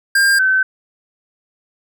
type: tone pair in turn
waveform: square / sine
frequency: 1602 / 1531.4 Hz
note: G6 / G6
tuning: +37 / -41 cents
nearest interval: minor second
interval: 78 cents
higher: first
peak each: -11 dBFS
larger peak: neither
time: 0.15-0.39 / 0.39-0.63 s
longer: neither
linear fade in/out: 5 ms
effects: none